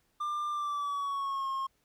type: tone with pitch glide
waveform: triangle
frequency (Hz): 1193 to 1075.2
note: D6 to C6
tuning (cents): +27 to +47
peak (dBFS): -29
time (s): 0.2-1.67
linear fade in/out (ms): 10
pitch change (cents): -180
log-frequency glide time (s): 0.5-1.49
effects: pink hiss -73 dBFS RMS until 1.84 s